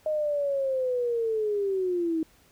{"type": "linear sweep", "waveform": "sine", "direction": "down", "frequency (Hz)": [622.3, 315.2], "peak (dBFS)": -24, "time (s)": [0.06, 2.23], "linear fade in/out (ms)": 2, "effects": ["pink hiss -60 dBFS RMS until 2.51 s"]}